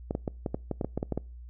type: clicks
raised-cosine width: 2 ms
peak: -16 dBFS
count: 12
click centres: 0.109 / 0.151 / 0.278 / 0.462 / 0.545 / 0.713 / 0.812 / 0.846 / 0.976 / 1.029 / 1.123 / 1.176 s
effects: noise-tail reverb RT60 0.4 s tail -26 dB re dry + added 60 Hz sine -42 dBFS peak until 1.49 s